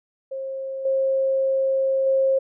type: tone with level steps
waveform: sine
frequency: 535 Hz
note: C5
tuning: 38 cents sharp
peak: -27 / -18 / -16 dBFS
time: 0.31-2.39 s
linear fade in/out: 10 ms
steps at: 0.85 / 2.06 s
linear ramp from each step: 5 ms
effects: none